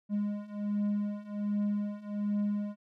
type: beating tone pair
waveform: triangle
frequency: 205.3 / 206.6 Hz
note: G#3 / G#3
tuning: -20 / -9 cents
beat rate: 1.3 Hz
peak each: -32 / -30 dBFS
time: 0.09-2.76 s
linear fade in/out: 50 ms
effects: none